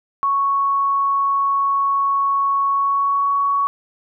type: tone with pitch glide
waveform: sine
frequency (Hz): 1108.7 to 1119.6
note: C#6 to C#6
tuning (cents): 0 to +17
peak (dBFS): -15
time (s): 0.23-3.67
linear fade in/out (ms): 0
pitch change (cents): +17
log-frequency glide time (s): 2.69-3.29
effects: none